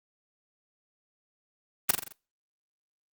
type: noise with echo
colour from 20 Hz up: white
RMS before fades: -20 dBFS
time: 1.89-1.91 s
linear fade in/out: 5 ms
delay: 43 ms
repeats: 5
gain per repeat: -5 dB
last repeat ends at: 2.125 s
effects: noise-tail reverb RT60 0.3 s tail -22 dB re dry + Opus 24 kbps